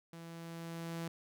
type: tone with level ramp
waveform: sawtooth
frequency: 166.7 Hz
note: E3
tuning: 20 cents sharp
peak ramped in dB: -44 to -34 dBFS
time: 0.13-1.08 s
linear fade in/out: 2 ms
effects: none